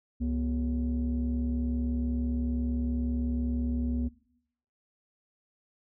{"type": "tone pair together", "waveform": "sine", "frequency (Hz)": [68.15, 242.2], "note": ["C#2", "B3"], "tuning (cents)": [-29, -34], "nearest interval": "octave + minor seventh", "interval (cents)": 2195, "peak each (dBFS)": -28, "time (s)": [0.2, 4.09], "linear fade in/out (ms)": 20, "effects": ["noise-tail reverb RT60 0.7 s tail -19 dB re dry", "tanh soft clip ceiling -23 dBFS"]}